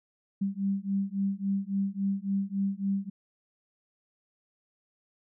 sine beating tone pair, 194.9 / 198.5 Hz, G3 / G3, -10 / +22 cents, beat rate 3.6 Hz, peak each -30 dBFS, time 0.41-3.1 s, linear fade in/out 10 ms, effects none

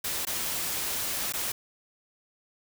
white noise with dropouts, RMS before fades -31 dBFS, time 0.04-1.52 s, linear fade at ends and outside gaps 5 ms, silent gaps 0.252-0.269 / 1.324-1.336 s, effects none

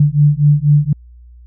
sine beating tone pair, 144.9 / 149 Hz, D3 / D3, -23 / +25 cents, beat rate 4.1 Hz, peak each -11 dBFS, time 0-0.93 s, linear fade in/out 5 ms, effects added 60 Hz sine -37 dBFS peak until 1.46 s

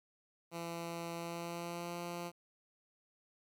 10% pulse tone with pitch glide, 168.9 to 173.05 Hz, E3 to F3, +42 to -16 cents, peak -32 dBFS, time 0.51-2.32 s, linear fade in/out 50 ms, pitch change +42 cents, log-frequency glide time 1.15-1.98 s, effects 12-bit

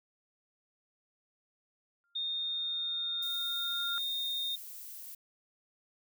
sine tone with exponential growth, 1396.9 Hz, F6, in tune, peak -35 dBFS, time 2.04-3.98 s, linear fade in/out 0 ms, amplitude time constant 420 ms
sine tone, 3667 Hz, A#7, 29 cents flat, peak -32 dBFS, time 2.15-4.56 s, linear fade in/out 10 ms
violet noise, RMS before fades -46 dBFS, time 3.22-5.15 s, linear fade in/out 5 ms
effects none

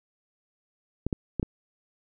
clicks, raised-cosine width 3 ms, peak -14 dBFS, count 4, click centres 1.066 / 1.128 / 1.397 / 1.429 s, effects none

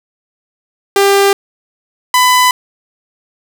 sawtooth tone pair in turn, 397.2 / 1000.9 Hz, G4 / B5, +23 / +23 cents, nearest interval octave + major third, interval 1600 cents, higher second, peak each -3 dBFS, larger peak neither, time 0.96-1.33 / 2.14-2.51 s, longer neither, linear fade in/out 2 ms, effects none

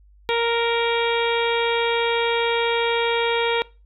harmonic tone with a mistuned harmonic, 466.2 Hz, A#4, in tune, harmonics 1 / 2 / 3 / 4 / 5 / 6 / 7 / 8, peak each -21 / -25 / -31 / -32 / -28 / -34 / -30 / -32 dBFS, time 0.29-3.62 s, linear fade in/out 0 ms, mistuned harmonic 7, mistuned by +18 cents, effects noise-tail reverb RT60 0.3 s tail -22 dB re dry + added 50 Hz sine -49 dBFS peak until 3.85 s

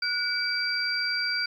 sine tone cluster, 1458 / 2294 / 4719 Hz, F#6 / D7 / D8, -26 / -41 / +7 cents, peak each -29 / -33 / -28 dBFS, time 0.02-1.46 s, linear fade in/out 5 ms, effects 10-bit

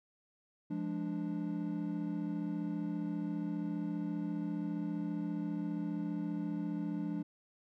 triangle chord, D diminished, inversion first, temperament equal with one note detuned, 172.81 / 207.7 / 293.7 Hz, F3 / Ab3 / D4, -18 / 0 / 0 cents, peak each -37 / -38 / -36 dBFS, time 0.7-7.23 s, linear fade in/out 10 ms, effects none

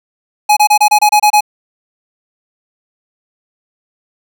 square tone bursts, 840 Hz, G#5, 19 cents sharp, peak -6 dBFS, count 9, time 0.49-1.408 s, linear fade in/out 10 ms, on 78 ms, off 27 ms, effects none

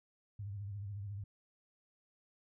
sine tone with vibrato, 100.8 Hz, G2, 49 cents sharp, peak -40 dBFS, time 0.39-1.24 s, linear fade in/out 5 ms, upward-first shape sine, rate 14 Hz, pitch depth 81 cents each way, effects none

